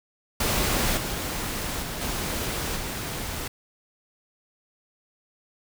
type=noise with level steps; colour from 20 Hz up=pink; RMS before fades=-24 / -30 / -33 / -29 / -32 dBFS; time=0.4-3.48 s; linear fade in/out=5 ms; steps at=0.97 / 1.82 / 2.01 / 2.76 s; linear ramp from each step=5 ms; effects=none